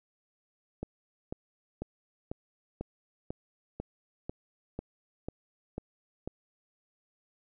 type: click train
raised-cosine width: 2 ms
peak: -22 dBFS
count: 12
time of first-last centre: 0.83-6.276 s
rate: 2.02 Hz
effects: none